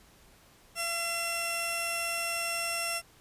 15% pulse tone pair together, 677.8 / 2711 Hz, E5 / E7, +48 / +48 cents, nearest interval 2 octaves, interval 2400 cents, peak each -28 / -26 dBFS, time 0.75-3.02 s, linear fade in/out 50 ms, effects pink hiss -59 dBFS RMS until 3.2 s + resampled to 32000 Hz

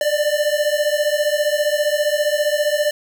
square beating tone pair, 587.3 / 602.3 Hz, D5 / D5, 0 / +44 cents, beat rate 15 Hz, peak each -20 dBFS, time 0.01-2.91 s, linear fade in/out 2 ms, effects none

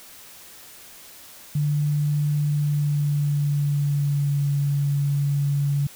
sine tone with pitch glide, 147.4 to 142.13 Hz, D3 to C#3, +7 to +44 cents, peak -19 dBFS, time 1.55-5.87 s, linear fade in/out 5 ms, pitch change -63 cents, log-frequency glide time 2.46-4.51 s, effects white hiss -45 dBFS RMS until 5.95 s

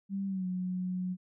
sine tone with pitch glide, 196 to 182.87 Hz, G3 to F#3, 0 to -20 cents, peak -31 dBFS, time 0.09-1.17 s, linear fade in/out 50 ms, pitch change -120 cents, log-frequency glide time 0.27-0.46 s, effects none

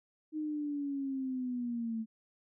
sine linear sweep, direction down, 311.1 to 220 Hz, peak -33 dBFS, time 0.32-2.06 s, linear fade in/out 50 ms, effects none

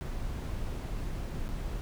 brown noise with dropouts, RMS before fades -35 dBFS, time 0.01-1.81 s, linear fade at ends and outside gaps 0 ms, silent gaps 1.482-1.49 s, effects none

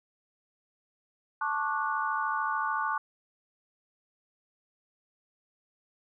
sine chord, D major seventh, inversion second, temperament just, 881 / 1101.2 / 1174.7 / 1468.3 Hz, A5 / C#6 / D6 / F#6, +2 / -12 / 0 / -14 cents, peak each -33 dBFS, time 1.41-2.98 s, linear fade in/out 5 ms, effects none

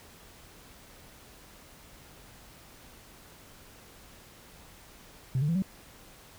sine tone with pitch steps, 130 / 147.62 / 167.62 / 190.33 Hz, C3 / D3 / E3 / F#3, -11 / +9 / +29 / +49 cents, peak -23 dBFS, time 5.35-5.622 s, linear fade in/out 2 ms, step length 68 ms, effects tanh soft clip ceiling -21 dBFS + pink hiss -53 dBFS RMS until 6.38 s

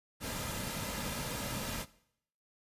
pink noise with comb filter, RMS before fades -38 dBFS, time 0.2-1.86 s, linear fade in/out 50 ms, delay 2.7 ms, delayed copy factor -0.5, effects noise-tail reverb RT60 0.7 s tail -19 dB re dry + resampled to 32000 Hz

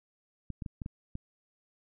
clicks, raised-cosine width 5 ms, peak -25 dBFS, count 6, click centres 0.503 / 0.622 / 0.662 / 0.818 / 0.861 / 1.154 s, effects none

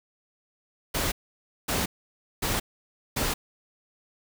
pink noise bursts, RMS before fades -27 dBFS, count 4, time 0.94-3.34 s, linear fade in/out 10 ms, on 180 ms, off 560 ms, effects none

